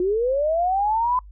sine linear sweep, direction up, 349.2 to 1019 Hz, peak -18 dBFS, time 0-1.19 s, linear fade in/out 2 ms, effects noise-tail reverb RT60 0.1 s tail -24 dB re dry + added 50 Hz sine -40 dBFS peak until 1.31 s

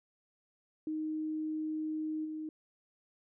sine tone with level steps, 311.2 Hz, D#4, in tune, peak -33 / -37 dBFS, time 0.87-2.49 s, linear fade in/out 2 ms, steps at 2.24 s, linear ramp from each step 20 ms, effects none

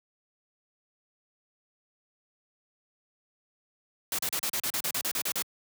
white noise bursts, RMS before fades -30 dBFS, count 13, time 4.12-5.423 s, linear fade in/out 2 ms, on 67 ms, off 36 ms, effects high-pass 100 Hz 12 dB/octave

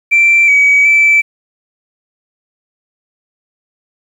sine tone with pitch steps, 2347 / 2271 / 2321 Hz, D7 / C#7 / D7, -2 / +41 / -21 cents, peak -4 dBFS, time 0.11-1.22 s, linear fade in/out 20 ms, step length 370 ms, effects tanh soft clip ceiling -2 dBFS + 7-bit

